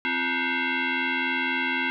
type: tone with frequency modulation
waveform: sine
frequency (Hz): 261.6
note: C4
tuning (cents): 0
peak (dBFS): -23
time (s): 0.05-1.9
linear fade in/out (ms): 0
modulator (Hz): 607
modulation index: 4.4
effects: none